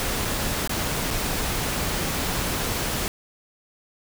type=noise with dropouts; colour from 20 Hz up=pink; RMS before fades=-26 dBFS; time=0-3.08 s; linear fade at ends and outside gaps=0 ms; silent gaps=0.249-0.252 / 0.675-0.694 / 1.105-1.11 s; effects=none